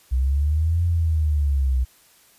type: linear two-way sweep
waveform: sine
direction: up then down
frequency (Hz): 62 to 86.8 to 62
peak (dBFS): -17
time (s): 0.11-1.85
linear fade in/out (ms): 20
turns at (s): 0.84
effects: white hiss -55 dBFS RMS until 2.38 s + resampled to 32000 Hz